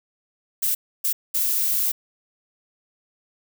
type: noise bursts at uneven times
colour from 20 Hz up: violet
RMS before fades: -22 dBFS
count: 3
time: 0.62-0.75 / 1.04-1.13 / 1.34-1.92 s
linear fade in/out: 10 ms
effects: none